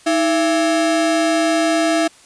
45% pulse ring-modulated tone, 495.7 Hz, B4, 6 cents sharp, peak -11 dBFS, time 0.06-2.08 s, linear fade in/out 10 ms, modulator 178 Hz, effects white hiss -47 dBFS RMS until 2.25 s + resampled to 22050 Hz

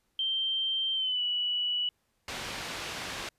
sine tone with pitch glide, 3140 to 2947 Hz, G7 to F#7, +2 to -8 cents, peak -27 dBFS, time 0.19-1.89 s, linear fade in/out 2 ms, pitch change -110 cents, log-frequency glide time 0.94-1.22 s
white low-pass noise, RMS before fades -38 dBFS, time 2.28-3.29 s, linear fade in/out 2 ms, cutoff 3800 Hz, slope 12 dB/octave
effects pink hiss -75 dBFS RMS until 3.38 s + resampled to 32000 Hz

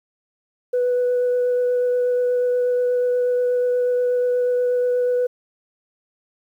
sine tone with vibrato, 493.9 Hz, B4, in tune, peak -15 dBFS, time 0.73-5.27 s, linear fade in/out 10 ms, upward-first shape triangle, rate 8.3 Hz, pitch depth 10 cents each way, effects tanh soft clip ceiling -14 dBFS + 9-bit

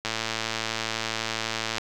click train, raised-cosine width 0.2 ms, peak -10 dBFS, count 195, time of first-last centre 0.05-1.782 s, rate 112 Hz, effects none

